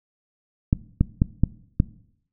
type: clicks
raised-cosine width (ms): 5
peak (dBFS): -4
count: 5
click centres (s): 0.729 / 1.01 / 1.219 / 1.436 / 1.801
effects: noise-tail reverb RT60 0.7 s tail -20 dB re dry